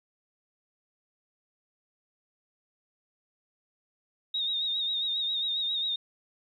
sine tone with vibrato, 3729 Hz, A#7, in tune, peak -27 dBFS, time 4.34-5.96 s, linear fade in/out 5 ms, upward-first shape sine, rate 7.4 Hz, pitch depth 52 cents each way, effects 11-bit

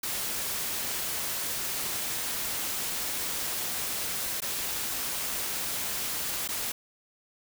white noise with dropouts, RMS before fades -32 dBFS, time 0.03-6.72 s, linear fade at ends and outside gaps 5 ms, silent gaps 4.405-4.419 / 6.478-6.487 s, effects none

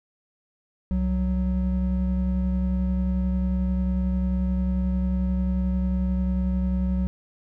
triangle tone pair together, 65.41 / 185 Hz, C2 / F#3, 0 / 0 cents, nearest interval octave + tritone, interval 1800 cents, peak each -22 dBFS, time 0.91-7.07 s, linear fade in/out 0 ms, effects none

